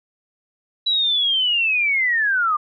sine linear sweep, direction down, 3944 to 1174.7 Hz, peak -16 dBFS, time 0.86-2.57 s, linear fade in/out 10 ms, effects none

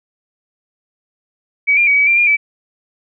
sine tone with pitch steps, 2272 / 2395 / 2265 / 2279 / 2369 / 2414 / 2306 Hz, C#7 / D7 / C#7 / C#7 / D7 / D7 / D7, +42 / +33 / +37 / +47 / +14 / +47 / -32 cents, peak -9 dBFS, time 1.67-2.37 s, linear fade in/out 20 ms, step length 100 ms, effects none

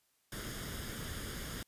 pink noise with comb filter, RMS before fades -42 dBFS, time 0.32-1.63 s, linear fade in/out 2 ms, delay 0.59 ms, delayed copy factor +0.6, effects white hiss -75 dBFS RMS until 1.67 s + resampled to 32000 Hz

